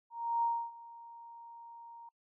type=tone with ADSR envelope; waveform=sine; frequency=932.3 Hz; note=A#5; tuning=in tune; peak=-27 dBFS; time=0.1-2.09 s; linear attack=330 ms; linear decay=280 ms; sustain=-21 dB; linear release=4 ms; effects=noise-tail reverb RT60 0.1 s tail -26 dB re dry